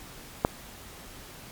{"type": "click", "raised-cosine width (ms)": 1, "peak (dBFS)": -6, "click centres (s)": 0.449, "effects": ["pink hiss -46 dBFS RMS until 1.51 s", "MP3 96 kbps"]}